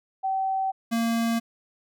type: tone pair in turn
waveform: sine / square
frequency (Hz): 768 / 230.1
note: G5 / A#3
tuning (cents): -36 / -22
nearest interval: octave + major sixth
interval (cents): 2086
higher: first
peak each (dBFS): -23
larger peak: neither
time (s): 0.23-0.72 / 0.91-1.4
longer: neither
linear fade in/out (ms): 20
effects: none